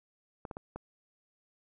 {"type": "clicks", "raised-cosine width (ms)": 1, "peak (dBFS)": -26, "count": 4, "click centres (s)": [0.452, 0.512, 0.569, 0.76], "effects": []}